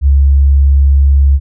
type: tone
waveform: sine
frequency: 69.3 Hz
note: C#2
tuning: in tune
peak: -4 dBFS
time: 0.01-1.4 s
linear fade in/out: 50 ms
effects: none